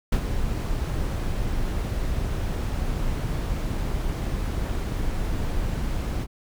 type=noise with ADSR envelope; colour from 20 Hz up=brown; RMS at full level=-18 dBFS; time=0.12-6.27 s; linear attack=6 ms; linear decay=69 ms; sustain=-8 dB; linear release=46 ms; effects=none